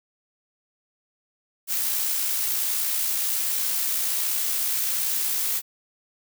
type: noise with amplitude modulation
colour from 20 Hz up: blue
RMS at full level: -24 dBFS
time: 1.67-5.62 s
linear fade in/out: 50 ms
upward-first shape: sine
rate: 61.3 Hz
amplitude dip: 25%
effects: none